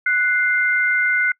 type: tone pair together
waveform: sine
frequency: 1480 / 2093 Hz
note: F#6 / C7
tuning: 0 / 0 cents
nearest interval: tritone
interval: 600 cents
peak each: -17 / -19 dBFS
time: 0.06-1.32 s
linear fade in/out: 5 ms
effects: noise-tail reverb RT60 0.1 s tail -25 dB re dry